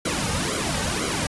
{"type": "noise with flanger", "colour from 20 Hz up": "pink", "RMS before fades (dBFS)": -25, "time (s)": [0.05, 1.27], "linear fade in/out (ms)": 5, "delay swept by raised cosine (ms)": [1.1, 3], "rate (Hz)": 2, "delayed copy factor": -0.85, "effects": ["resampled to 24000 Hz"]}